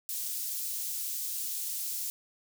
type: high-pass noise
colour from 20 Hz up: white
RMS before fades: -35 dBFS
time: 0.09-2.1 s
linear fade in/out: 0 ms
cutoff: 5700 Hz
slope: 12 dB/octave
effects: none